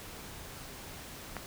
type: click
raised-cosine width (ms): 0.5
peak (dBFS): -21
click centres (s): 1.367
effects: pink hiss -46 dBFS RMS until 1.46 s